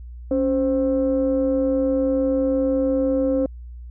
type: tone pair together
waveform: sine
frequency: 277.2 / 523.3 Hz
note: C#4 / C5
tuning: 0 / 0 cents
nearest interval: major seventh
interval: 1100 cents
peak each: -19 dBFS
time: 0.31-3.46 s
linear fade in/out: 2 ms
effects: tanh soft clip ceiling -12 dBFS + added 60 Hz sine -34 dBFS peak until 3.9 s